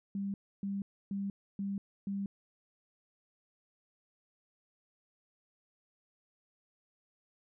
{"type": "tone bursts", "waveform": "sine", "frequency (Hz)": 198.2, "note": "G3", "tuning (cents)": 19, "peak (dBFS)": -33, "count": 5, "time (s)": [0.15, 2.26], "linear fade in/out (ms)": 2, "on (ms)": 190, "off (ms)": 290, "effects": []}